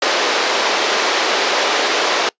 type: band-pass noise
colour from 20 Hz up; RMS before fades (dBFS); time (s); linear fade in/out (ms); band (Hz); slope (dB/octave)
pink; -17; 0.02-2.29; 2; 380 to 5700; 24
effects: noise-tail reverb RT60 0.1 s tail -24 dB re dry + resampled to 16000 Hz